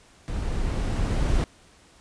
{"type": "noise with level ramp", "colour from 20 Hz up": "brown", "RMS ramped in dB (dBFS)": [-29, -21], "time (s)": [0.28, 1.44], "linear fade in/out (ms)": 0, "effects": ["pink hiss -55 dBFS RMS until 2 s", "resampled to 22050 Hz"]}